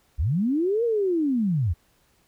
sine linear two-way sweep, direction up then down, 54.1 to 480 to 72.2 Hz, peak -20 dBFS, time 0.18-1.74 s, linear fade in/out 20 ms, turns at 0.84 s, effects pink hiss -64 dBFS RMS until 2.27 s

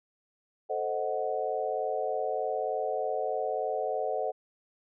sine chord, A diminished seventh, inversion none, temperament equal, 440 / 523.3 / 622.3 / 740 Hz, A4 / C5 / Eb5 / Gb5, 0 / 0 / 0 / 0 cents, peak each -34 / -34 / -34 / -33 dBFS, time 0.69-4.32 s, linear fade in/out 20 ms, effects none

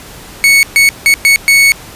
40% pulse tone bursts at uneven times, 2217 Hz, C#7, in tune, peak -3 dBFS, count 5, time 0.44-0.63 / 0.76-0.89 / 1.06-1.14 / 1.25-1.36 / 1.48-1.72 s, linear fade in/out 0 ms, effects pink hiss -32 dBFS RMS until 1.95 s + resampled to 32000 Hz

